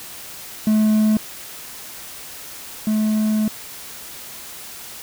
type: tone pair in turn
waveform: triangle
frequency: 215.3 / 215.3 Hz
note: A3 / A3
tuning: -37 / -37 cents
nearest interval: unison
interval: 0 cents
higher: neither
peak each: -11 / -14 dBFS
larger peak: first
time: 0.67-1.17 / 2.87-3.48 s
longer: second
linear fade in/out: 2 ms
effects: white hiss -36 dBFS RMS until 5.02 s